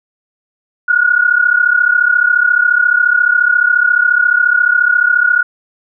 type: tone pair together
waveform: sine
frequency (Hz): 1433 / 1467.3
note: F6 / F#6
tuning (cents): +44 / -15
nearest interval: unison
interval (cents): 41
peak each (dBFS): -11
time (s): 0.88-5.43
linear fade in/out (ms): 10
effects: none